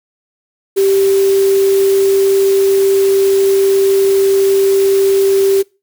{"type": "tone in noise", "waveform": "sine", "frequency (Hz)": 390.7, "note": "G4", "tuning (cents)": -6, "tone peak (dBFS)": -8, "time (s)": [0.76, 5.63], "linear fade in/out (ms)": 20, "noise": "white", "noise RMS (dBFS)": -26, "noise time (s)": [0.76, 5.63], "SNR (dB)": 15, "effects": ["noise-tail reverb RT60 0.3 s tail -25 dB re dry"]}